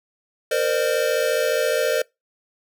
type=tone cluster; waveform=square; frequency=464.5 / 519 / 604 Hz; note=A#4 / C5 / D5; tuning=-6 / -14 / +48 cents; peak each=-24 dBFS; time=0.51-2.02 s; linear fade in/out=5 ms; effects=noise-tail reverb RT60 0.2 s tail -24 dB re dry